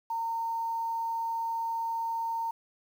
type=tone with quantisation; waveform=sine; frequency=915 Hz; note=A#5; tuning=32 cents flat; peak=-29 dBFS; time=0.1-2.51 s; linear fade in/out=5 ms; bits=9; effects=none